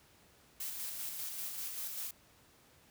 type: noise with tremolo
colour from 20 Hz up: blue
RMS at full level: -40 dBFS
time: 0.6-2.11 s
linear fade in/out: 5 ms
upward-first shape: square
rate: 5.1 Hz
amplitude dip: 30%
effects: pink hiss -64 dBFS RMS until 2.9 s + high-pass 60 Hz 12 dB/octave